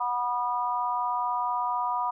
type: harmonic tone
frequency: 244.2 Hz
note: B3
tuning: 19 cents flat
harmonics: 3 / 4 / 5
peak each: -32 / -27 / -32 dBFS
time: 0-2.11 s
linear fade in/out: 10 ms
effects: none